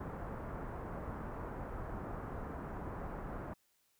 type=low-pass noise; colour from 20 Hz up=pink; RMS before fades=-43 dBFS; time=0-3.54 s; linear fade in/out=10 ms; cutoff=1400 Hz; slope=24 dB/octave; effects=white hiss -75 dBFS RMS until 3.99 s